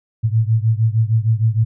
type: beating tone pair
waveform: sine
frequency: 109.3 / 115.8 Hz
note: A2 / A#2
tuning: -11 / -11 cents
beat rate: 6.5 Hz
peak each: -15 / -17 dBFS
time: 0.23-1.65 s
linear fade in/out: 20 ms
effects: none